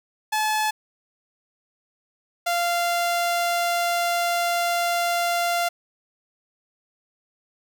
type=tone pair in turn; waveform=sawtooth; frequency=860 / 692.9 Hz; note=A5 / F5; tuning=-40 / -14 cents; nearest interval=major third; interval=374 cents; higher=first; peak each=-17 dBFS; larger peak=neither; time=0.32-0.71 / 2.46-5.69 s; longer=second; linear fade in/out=10 ms; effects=none